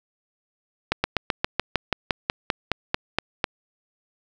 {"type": "slowing click train", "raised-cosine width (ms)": 0.3, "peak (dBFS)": -4, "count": 15, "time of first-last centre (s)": [0.92, 3.442], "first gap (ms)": 120, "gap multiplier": 1.06, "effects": []}